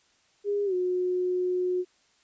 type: tone with pitch glide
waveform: sine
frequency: 407.5 to 363 Hz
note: G#4 to F#4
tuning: -33 to -33 cents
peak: -24 dBFS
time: 0.44-1.85 s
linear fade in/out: 50 ms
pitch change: -200 cents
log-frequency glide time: 0.65-0.74 s
effects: white hiss -65 dBFS RMS until 2.23 s + resampled to 16000 Hz